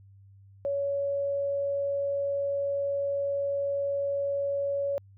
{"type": "tone", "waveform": "sine", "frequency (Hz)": 561, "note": "C#5", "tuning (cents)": 21, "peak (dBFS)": -26, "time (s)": [0.65, 4.98], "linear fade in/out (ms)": 0, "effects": ["added 98 Hz sine -51 dBFS peak until 5.17 s"]}